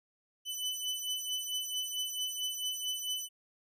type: beating tone pair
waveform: sawtooth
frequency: 3000 / 3004.5 Hz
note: F#7 / F#7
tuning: +23 / +26 cents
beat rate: 4.5 Hz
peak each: -33 / -35 dBFS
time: 0.45-3.29 s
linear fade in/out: 50 ms
effects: resampled to 32000 Hz